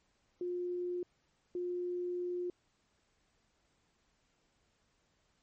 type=tone bursts at uneven times; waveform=sine; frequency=355.6 Hz; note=F4; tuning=31 cents sharp; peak=-34 dBFS; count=2; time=0.41-1.03 / 1.55-2.5 s; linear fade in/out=2 ms; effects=pink hiss -75 dBFS RMS until 5.42 s + MP3 32 kbps